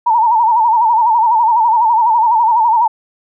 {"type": "tone with vibrato", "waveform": "sine", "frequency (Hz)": 916, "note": "A#5", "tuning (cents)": -31, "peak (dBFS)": -8, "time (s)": [0.06, 2.88], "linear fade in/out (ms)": 10, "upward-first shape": "sine", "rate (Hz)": 12, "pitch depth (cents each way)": 98, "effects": []}